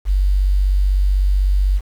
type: tone with quantisation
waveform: sine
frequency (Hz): 48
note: G1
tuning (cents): -36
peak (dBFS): -12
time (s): 0.05-1.81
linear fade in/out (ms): 50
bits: 7
effects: none